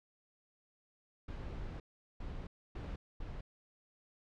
brown noise bursts at uneven times, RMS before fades -43 dBFS, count 4, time 1.28-1.8 / 2.2-2.47 / 2.75-2.96 / 3.2-3.41 s, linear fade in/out 5 ms, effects low-pass 4000 Hz 12 dB/octave

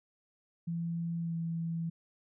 sine tone with pitch glide, 168.3 to 165.89 Hz, E3 to E3, +36 to +11 cents, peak -32 dBFS, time 0.67-1.9 s, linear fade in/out 10 ms, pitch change -25 cents, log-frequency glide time 1.2-1.35 s, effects none

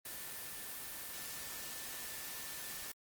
sine tone in noise, 1774 Hz, A6, 14 cents sharp, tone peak -56 dBFS, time 0.05-2.92 s, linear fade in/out 5 ms, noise white, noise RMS -45 dBFS, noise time 0.05-2.92 s, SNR -14 dB, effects Opus 24 kbps

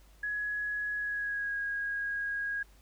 sine tone with pitch glide, 1679 to 1641.6 Hz, G#6 to G#6, +18 to -21 cents, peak -31 dBFS, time 0.23-2.63 s, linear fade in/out 5 ms, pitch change -39 cents, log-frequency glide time 0.96-1.57 s, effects added 50 Hz sine -56 dBFS peak until 2.81 s + pink hiss -64 dBFS RMS until 2.81 s

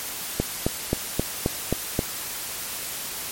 click train, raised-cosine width 2 ms, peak -7 dBFS, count 7, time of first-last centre 0.4-1.992 s, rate 3.77 Hz, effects white hiss -32 dBFS RMS until 3.31 s + MP3 64 kbps

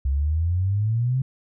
sine exponential sweep, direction up, 65.7 to 134.3 Hz, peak -19 dBFS, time 0.05-1.22 s, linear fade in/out 5 ms, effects none

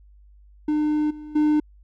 triangle tone with level steps, 302.1 Hz, D4, 49 cents sharp, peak -17 / -33 / -14 dBFS, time 0.68-1.6 s, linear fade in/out 5 ms, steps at 1.1 / 1.35 s, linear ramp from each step 10 ms, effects added 50 Hz sine -48 dBFS peak until 1.83 s

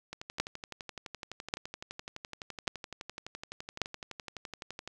two click trains, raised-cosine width 0.2 ms, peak -23 / -11 dBFS, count 57 / 4, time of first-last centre 0.13-4.876 / 0.4-3.817 s, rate 11.8 / 0.878 Hz, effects none

